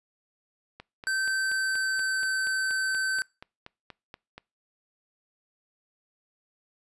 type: click train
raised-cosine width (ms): 0.3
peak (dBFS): -26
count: 16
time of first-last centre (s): 0.8-4.38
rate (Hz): 4.19
type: tone with pitch glide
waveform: square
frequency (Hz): 1549 to 1539.2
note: G6 to G6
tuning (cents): -21 to -32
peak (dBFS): -26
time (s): 1.07-3.22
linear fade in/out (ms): 0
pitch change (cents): -11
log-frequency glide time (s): 1.37-2.23
effects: noise-tail reverb RT60 0.3 s tail -25 dB re dry + resampled to 24000 Hz